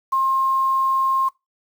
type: tone with quantisation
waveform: sine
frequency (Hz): 1065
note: C6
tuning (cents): +30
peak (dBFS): -16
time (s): 0.12-1.29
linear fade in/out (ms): 10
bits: 7
effects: noise-tail reverb RT60 0.2 s tail -21 dB re dry